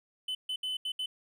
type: tone bursts at uneven times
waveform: triangle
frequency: 3025 Hz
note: F#7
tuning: 38 cents sharp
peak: -30 dBFS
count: 5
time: 0.28-0.35 / 0.49-0.56 / 0.63-0.77 / 0.85-0.92 / 0.99-1.06 s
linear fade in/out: 5 ms
effects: none